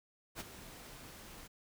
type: noise with ADSR envelope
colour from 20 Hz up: pink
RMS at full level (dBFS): -41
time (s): 0.35-1.48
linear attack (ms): 52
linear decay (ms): 22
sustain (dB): -11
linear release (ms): 18
effects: none